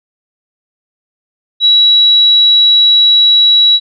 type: tone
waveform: sine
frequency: 3900 Hz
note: B7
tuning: 23 cents flat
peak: -4 dBFS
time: 1.6-3.8 s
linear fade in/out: 50 ms
effects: none